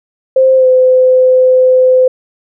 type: tone with pitch glide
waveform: sine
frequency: 524 to 512 Hz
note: C5 to C5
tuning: +2 to -38 cents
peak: -4 dBFS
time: 0.36-2.08 s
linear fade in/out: 5 ms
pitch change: -40 cents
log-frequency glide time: 0.56-0.67 s
effects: none